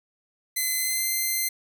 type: tone with pitch glide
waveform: 5% pulse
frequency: 2043 to 2074 Hz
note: C7 to C7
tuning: -42 to -16 cents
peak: -14 dBFS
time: 0.56-1.49 s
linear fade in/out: 10 ms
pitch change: +26 cents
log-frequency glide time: 0.78-1.08 s
effects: none